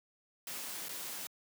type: noise with dropouts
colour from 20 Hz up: white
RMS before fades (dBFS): -42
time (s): 0.47-1.27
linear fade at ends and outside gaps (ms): 2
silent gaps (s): 0.885-0.891
effects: high-pass 150 Hz 12 dB/octave